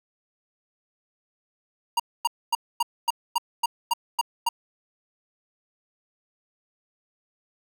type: tone bursts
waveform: square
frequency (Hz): 940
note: A#5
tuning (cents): +14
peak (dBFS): -20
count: 10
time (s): 1.97-4.49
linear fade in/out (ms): 5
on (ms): 27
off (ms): 250
effects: none